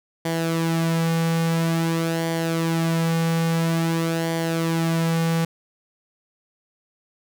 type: tone with flanger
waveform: sawtooth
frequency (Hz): 164.81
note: E3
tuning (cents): 0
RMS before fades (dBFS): -22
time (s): 0.25-5.45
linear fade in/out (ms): 5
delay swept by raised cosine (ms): 0.76 to 3.16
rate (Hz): 0.49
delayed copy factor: -0.55
effects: none